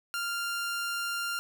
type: tone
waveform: sawtooth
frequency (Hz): 1394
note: F6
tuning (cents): -4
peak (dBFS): -27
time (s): 0.14-1.39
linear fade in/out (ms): 0
effects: none